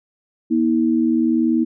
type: tone pair together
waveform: sine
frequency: 240 / 320.4 Hz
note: B3 / E4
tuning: -49 / -49 cents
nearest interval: perfect fourth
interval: 500 cents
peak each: -17 dBFS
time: 0.5-1.65 s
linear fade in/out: 20 ms
effects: none